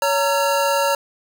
square tone cluster, 561 / 923 / 1355 Hz, C#5 / A#5 / E6, +21 / -17 / +47 cents, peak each -20 / -21 / -26 dBFS, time 0.02-0.95 s, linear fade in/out 2 ms, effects none

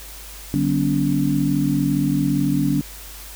sine tone cluster, 147.7 / 192.5 / 247 / 284.8 Hz, D3 / G3 / B3 / C#4, +10 / -31 / 0 / +47 cents, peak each -22 / -24 / -24 / -20 dBFS, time 0.54-2.81 s, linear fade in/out 0 ms, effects added 50 Hz sine -39 dBFS peak until 3.35 s + white hiss -39 dBFS RMS until 3.35 s

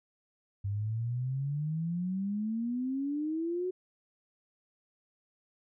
sine exponential sweep, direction up, 98 to 372.7 Hz, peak -30 dBFS, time 0.64-3.71 s, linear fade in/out 10 ms, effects none

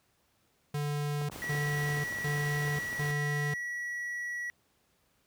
square tone bursts, 146.4 Hz, D3, 5 cents flat, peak -31 dBFS, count 4, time 0.74-3.54 s, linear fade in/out 5 ms, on 550 ms, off 200 ms
clicks, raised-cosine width 1 ms, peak -29 dBFS, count 11, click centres 1.216 / 1.298 / 1.361 / 1.442 / 1.549 / 1.892 / 1.973 / 2.125 / 2.186 / 2.68 / 2.929 s
pink noise, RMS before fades -44 dBFS, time 1.31-3.12 s, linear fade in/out 10 ms
triangle tone, 1933 Hz, B6, 38 cents flat, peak -32 dBFS, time 1.42-4.5 s, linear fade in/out 0 ms
effects pink hiss -71 dBFS RMS until 5.26 s + high-pass 60 Hz 12 dB/octave

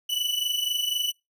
40% pulse tone pair together, 2958 / 2982 Hz, F#7 / F#7, -1 / +13 cents, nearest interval unison, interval 14 cents, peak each -27 dBFS, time 0.09-1.12 s, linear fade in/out 10 ms, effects noise-tail reverb RT60 0.2 s tail -24 dB re dry

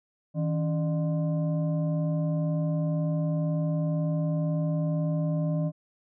sine tone with frequency modulation, 160 Hz, D#3, 49 cents sharp, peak -24 dBFS, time 0.34-5.72 s, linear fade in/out 50 ms, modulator 442 Hz, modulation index 0.62, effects none

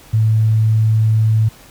sine tone, 110 Hz, A2, in tune, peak -10 dBFS, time 0.13-1.49 s, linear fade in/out 10 ms, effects pink hiss -43 dBFS RMS until 1.7 s

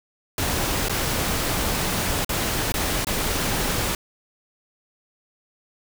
pink noise with dropouts, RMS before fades -24 dBFS, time 0.38-3.95 s, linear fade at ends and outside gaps 2 ms, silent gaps 0.885-0.895 / 2.247-2.292 / 2.721-2.74 / 3.047-3.069 s, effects none

